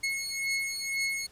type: beating tone pair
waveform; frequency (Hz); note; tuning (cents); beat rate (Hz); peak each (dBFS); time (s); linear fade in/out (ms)
sawtooth; 2177 / 2179; C#7 / C#7; -32 / -30; 2; -29; 0.03-1.27; 10
effects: pink hiss -58 dBFS RMS until 1.31 s + low-pass 12000 Hz 12 dB/octave